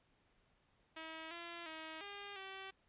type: tone with pitch steps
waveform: 5% pulse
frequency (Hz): 320.7 / 341 / 317.7 / 403.9 / 385.2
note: E4 / F4 / D#4 / G#4 / G4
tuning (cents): -48 / -41 / +36 / -48 / -30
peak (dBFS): -35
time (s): 0.96-2.71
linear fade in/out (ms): 10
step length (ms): 350
effects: pink hiss -75 dBFS RMS until 2.88 s + resampled to 8000 Hz